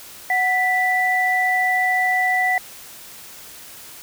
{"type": "tone pair together", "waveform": "sine", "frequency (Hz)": [740, 1974.1], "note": ["F#5", "B6"], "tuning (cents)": [0, -1], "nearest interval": "octave + perfect fourth", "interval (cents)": 1699, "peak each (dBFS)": [-20, -18], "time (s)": [0.3, 2.58], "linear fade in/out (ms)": 2, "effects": ["white hiss -40 dBFS RMS until 4.02 s"]}